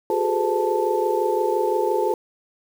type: tone cluster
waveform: sine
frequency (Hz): 361.2 / 406.8 / 432.7 / 507 / 879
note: F#4 / G#4 / A4 / B4 / A5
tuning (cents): -42 / -36 / -29 / +45 / -2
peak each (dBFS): -25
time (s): 0.1-2.14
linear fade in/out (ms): 2
effects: 7-bit